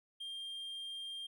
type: tone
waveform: triangle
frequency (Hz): 3197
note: G7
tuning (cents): +33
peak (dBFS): -40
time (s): 0.2-1.27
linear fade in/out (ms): 10
effects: none

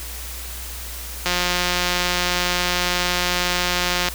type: click train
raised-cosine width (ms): 0.2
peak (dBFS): -3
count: 504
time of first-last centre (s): 1.26-4.086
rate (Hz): 178
effects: added 60 Hz sine -33 dBFS peak until 4.14 s + white hiss -34 dBFS RMS until 4.14 s

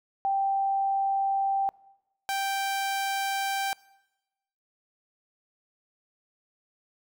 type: tone pair in turn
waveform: sine / sawtooth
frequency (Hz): 784 / 784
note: G5 / G5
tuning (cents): 0 / 0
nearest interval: unison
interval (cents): 0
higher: neither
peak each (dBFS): -23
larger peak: neither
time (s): 0.25-1.69 / 2.29-3.73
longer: neither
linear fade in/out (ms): 0
effects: noise-tail reverb RT60 1.0 s tail -23 dB re dry

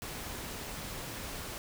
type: noise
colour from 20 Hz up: pink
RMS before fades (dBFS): -41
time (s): 0.02-1.58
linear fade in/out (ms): 0
effects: none

